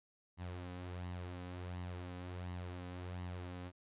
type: tone with flanger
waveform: sawtooth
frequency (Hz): 89.6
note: F2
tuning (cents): +45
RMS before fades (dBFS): -45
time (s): 0.37-3.72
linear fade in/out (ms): 50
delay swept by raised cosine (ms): 1 to 4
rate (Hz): 1.4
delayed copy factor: +0.5
effects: resampled to 8000 Hz